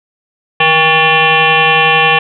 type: tone with frequency modulation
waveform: sine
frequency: 1760 Hz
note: A6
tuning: in tune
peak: -6 dBFS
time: 0.6-2.19 s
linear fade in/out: 5 ms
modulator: 321 Hz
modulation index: 4
effects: none